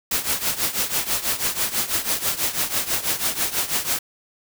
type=noise with tremolo; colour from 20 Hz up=white; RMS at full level=-20 dBFS; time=0.11-3.99 s; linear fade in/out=5 ms; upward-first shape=triangle; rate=6.1 Hz; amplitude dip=85%; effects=none